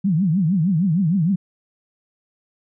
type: tone with vibrato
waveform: sine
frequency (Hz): 176.2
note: F3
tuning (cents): +16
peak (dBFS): -15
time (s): 0.04-1.36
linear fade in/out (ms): 10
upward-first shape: triangle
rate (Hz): 6.5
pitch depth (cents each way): 300
effects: none